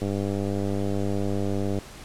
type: click train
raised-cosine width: 2 ms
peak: -15 dBFS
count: 177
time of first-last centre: 0.02-1.787 s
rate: 99.6 Hz
effects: pink hiss -44 dBFS RMS until 2.04 s + low-pass 10000 Hz 12 dB/octave